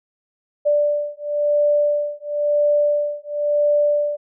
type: beating tone pair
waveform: sine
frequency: 587.3 / 588.27 Hz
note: D5 / D5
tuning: 0 / +3 cents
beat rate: 0.97 Hz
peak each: -19 dBFS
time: 0.65-4.17 s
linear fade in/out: 20 ms
effects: none